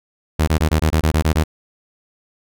sawtooth tone bursts, 78.7 Hz, D#2, 20 cents sharp, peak -9 dBFS, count 10, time 0.39-1.438 s, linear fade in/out 10 ms, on 85 ms, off 22 ms, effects none

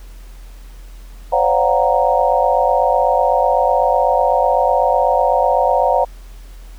sine tone cluster, 518 / 574 / 705 / 753 / 932 Hz, C5 / D5 / F5 / F#5 / A#5, -17 / -40 / +16 / +30 / -1 cents, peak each -18 dBFS, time 1.32-6.05 s, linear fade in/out 10 ms, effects added 42 Hz sine -33 dBFS peak until 6.78 s + pink hiss -48 dBFS RMS until 6.78 s

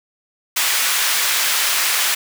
pink high-pass noise, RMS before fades -18 dBFS, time 0.56-2.15 s, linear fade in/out 10 ms, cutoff 1500 Hz, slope 12 dB/octave, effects none

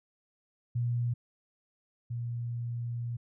sine tone pair in turn, 120 / 118.83 Hz, B2 / A#2, -49 / +34 cents, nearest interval unison, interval 17 cents, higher first, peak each -27 / -32 dBFS, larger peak first, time 0.75-1.14 / 2.1-3.17 s, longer second, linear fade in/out 10 ms, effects none

